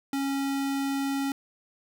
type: tone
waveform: square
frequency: 275.3 Hz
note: C#4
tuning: 12 cents flat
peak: -27 dBFS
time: 0.13-1.32 s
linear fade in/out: 2 ms
effects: none